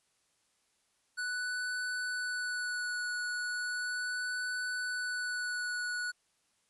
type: tone with vibrato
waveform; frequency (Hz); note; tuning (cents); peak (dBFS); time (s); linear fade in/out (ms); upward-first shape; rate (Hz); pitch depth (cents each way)
square; 1480; F#6; 0; -34; 1.17-6.12; 20; sine; 0.36; 14
effects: white hiss -74 dBFS RMS until 6.69 s + resampled to 24000 Hz